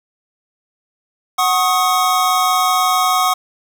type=tone cluster; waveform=square; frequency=741 / 1092 / 1257 Hz; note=F#5 / C#6 / D#6; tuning=+2 / -26 / +17 cents; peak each=-18 dBFS; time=1.38-3.34 s; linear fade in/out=10 ms; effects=7-bit